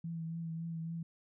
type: tone with vibrato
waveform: sine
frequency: 164.81 Hz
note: E3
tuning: in tune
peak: -37 dBFS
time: 0.04-1.03 s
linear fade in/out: 5 ms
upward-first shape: triangle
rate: 3.6 Hz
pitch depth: 30 cents each way
effects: none